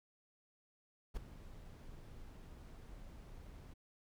brown noise with ADSR envelope, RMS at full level -39 dBFS, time 1.14-3.74 s, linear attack 28 ms, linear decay 8 ms, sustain -14 dB, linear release 13 ms, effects none

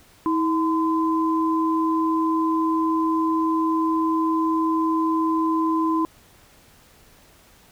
sine tone pair together, 321.8 / 1021.7 Hz, E4 / C6, -42 / -42 cents, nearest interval octave + minor sixth, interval 2000 cents, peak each -20 / -23 dBFS, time 0.26-6.05 s, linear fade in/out 0 ms, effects pink hiss -53 dBFS RMS until 7.71 s

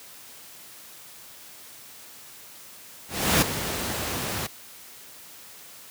pink noise with ADSR envelope, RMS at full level -18 dBFS, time 3.08-4.47 s, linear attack 340 ms, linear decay 7 ms, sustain -11 dB, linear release 10 ms, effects white hiss -46 dBFS RMS until 5.9 s + high-pass 80 Hz 12 dB/octave

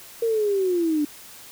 sine linear sweep, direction down, 466.2 to 289.3 Hz, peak -19 dBFS, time 0.22-1.05 s, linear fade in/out 5 ms, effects white hiss -44 dBFS RMS until 1.51 s

